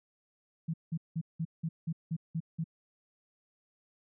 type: tone bursts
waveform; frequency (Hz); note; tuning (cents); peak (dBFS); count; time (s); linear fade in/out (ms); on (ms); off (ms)
sine; 162.9; E3; -20; -30; 9; 0.68-2.642; 10; 58; 180
effects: none